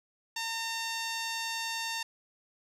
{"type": "tone with low-pass filter", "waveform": "10% pulse", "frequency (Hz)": 910, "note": "A#5", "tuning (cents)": -42, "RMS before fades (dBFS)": -35, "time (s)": [0.36, 2.03], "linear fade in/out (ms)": 5, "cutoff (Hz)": 9300, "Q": 1.8, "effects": []}